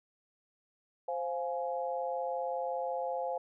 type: chord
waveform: sine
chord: F minor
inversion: second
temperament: just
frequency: 523.8 / 698.5 / 838.1 Hz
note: C5 / F5 / Ab5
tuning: +2 / 0 / +16 cents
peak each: -35 / -37 / -38 dBFS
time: 1.08-3.38 s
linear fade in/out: 5 ms
effects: none